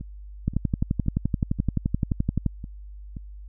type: two click trains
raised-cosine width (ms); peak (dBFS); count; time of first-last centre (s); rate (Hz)
5; -10 / -23; 24 / 7; 0.48-2.463 / 0.01-3.168; 11.6 / 1.9
effects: added 50 Hz sine -38 dBFS peak until 3.48 s